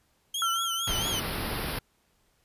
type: tone with vibrato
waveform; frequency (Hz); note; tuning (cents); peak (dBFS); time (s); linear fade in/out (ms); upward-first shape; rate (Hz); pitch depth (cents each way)
sawtooth; 3160; G7; +13; -26; 0.34-1.2; 5; triangle; 4.4; 120
type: tone with exponential decay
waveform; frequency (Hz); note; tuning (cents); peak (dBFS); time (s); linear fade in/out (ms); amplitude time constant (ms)
sine; 1357; E6; +50; -24; 0.42-1.8; 1; 300
type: band-stop noise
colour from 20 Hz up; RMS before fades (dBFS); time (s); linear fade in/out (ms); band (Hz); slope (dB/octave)
pink; -32; 0.87-1.79; 5; 5300 to 9600; 96
effects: pink hiss -69 dBFS RMS until 2.44 s + resampled to 32000 Hz